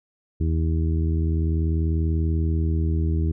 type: harmonic tone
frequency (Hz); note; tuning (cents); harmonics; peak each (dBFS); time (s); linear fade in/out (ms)
80.4; E2; -43; 1 / 2 / 3 / 4 / 5; -20 / -28 / -34 / -31 / -37; 0.4-3.32; 10
effects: none